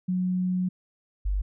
sine tone pair in turn, 182.8 / 48.66 Hz, F#3 / G1, -21 / -12 cents, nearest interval octave + major seventh, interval 2291 cents, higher first, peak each -23 dBFS, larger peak neither, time 0.08-0.69 / 1.25-1.42 s, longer first, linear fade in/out 10 ms, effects none

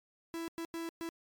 45% pulse tone bursts at uneven times, 331.7 Hz, E4, 11 cents sharp, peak -37 dBFS, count 4, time 0.34-0.48 / 0.58-0.65 / 0.74-0.89 / 1.01-1.09 s, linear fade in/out 0 ms, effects MP3 96 kbps

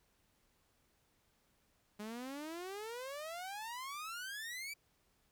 sawtooth exponential sweep, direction up, 204.8 to 2349 Hz, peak -39 dBFS, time 1.99-4.74 s, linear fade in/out 10 ms, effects pink hiss -75 dBFS RMS until 5.31 s

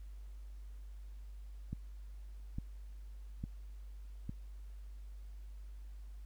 click train, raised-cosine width 5 ms, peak -27 dBFS, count 4, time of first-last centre 1.73-4.294 s, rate 1.17 Hz, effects added 50 Hz sine -46 dBFS peak until 6.25 s + pink hiss -71 dBFS RMS until 6.25 s

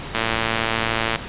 click train, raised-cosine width 0.3 ms, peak -4 dBFS, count 115, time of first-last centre 0.15-1.159 s, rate 113 Hz, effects pink hiss -32 dBFS RMS until 1.28 s + resampled to 8000 Hz

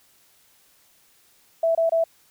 sine tone bursts, 659.3 Hz, E5, in tune, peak -17 dBFS, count 3, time 1.63-2.04 s, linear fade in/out 5 ms, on 120 ms, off 25 ms, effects white hiss -59 dBFS RMS until 2.3 s

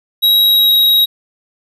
square tone with pitch glide, 3840 to 3818 Hz, B7 to A#7, -49 to +41 cents, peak -8 dBFS, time 0.22-1.06 s, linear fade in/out 20 ms, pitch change -10 cents, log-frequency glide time 0.4-0.75 s, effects none

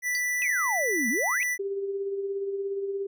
square tone, 1975.5 Hz, B6, in tune, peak -26 dBFS, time 0.02-1.58 s, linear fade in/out 50 ms
sine tone with exponential decay, 4629 Hz, D8, 26 cents flat, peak -27 dBFS, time 0.15-0.23 s, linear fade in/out 0 ms, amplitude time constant 16 ms
sine exponential two-way sweep, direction down then up, 2635 to 214.7 to 2635 Hz, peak -27 dBFS, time 0.42-1.43 s, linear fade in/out 0 ms, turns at 1.09 s
sine tone with tremolo, 395.3 Hz, G4, 15 cents sharp, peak -26 dBFS, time 1.59-3.07 s, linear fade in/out 10 ms, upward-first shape sine, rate 17 Hz, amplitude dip 40%
effects none

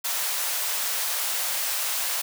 white high-pass noise, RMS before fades -27 dBFS, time 0.04-2.22 s, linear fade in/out 10 ms, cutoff 550 Hz, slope 24 dB/octave, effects none

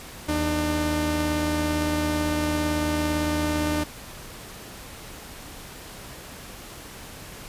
sawtooth tone pair together, 79.46 / 300 Hz, D#2 / D4, +37 / +37 cents, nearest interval octave + major seventh, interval 2300 cents, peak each -24 / -20 dBFS, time 0.28-3.84 s, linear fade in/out 10 ms, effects pink hiss -41 dBFS RMS until 7.48 s + resampled to 32000 Hz

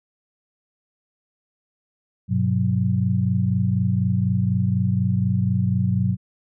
sine tone cluster, 100.3 / 124.4 / 184.2 Hz, G2 / B2 / F#3, +40 / +13 / -7 cents, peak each -22 dBFS, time 2.28-6.17 s, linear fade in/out 50 ms, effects none

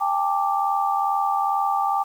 sine chord, G suspended second, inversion none, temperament equal with one note detuned, 797.7 / 880 / 1174.7 Hz, G5 / A5 / D6, +30 / 0 / 0 cents, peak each -22 / -26 / -24 dBFS, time 0-2.04 s, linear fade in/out 20 ms, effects 8-bit

